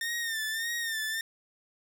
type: tone with vibrato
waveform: sawtooth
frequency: 1815 Hz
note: A#6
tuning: 47 cents flat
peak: -27 dBFS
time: 0.01-1.21 s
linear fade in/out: 2 ms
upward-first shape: sine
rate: 1.7 Hz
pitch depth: 67 cents each way
effects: none